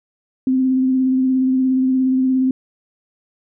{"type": "tone with vibrato", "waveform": "sine", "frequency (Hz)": 260, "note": "C4", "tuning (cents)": -11, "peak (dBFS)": -13, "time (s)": [0.47, 2.51], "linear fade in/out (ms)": 2, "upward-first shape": "triangle", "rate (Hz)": 17, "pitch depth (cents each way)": 24, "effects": []}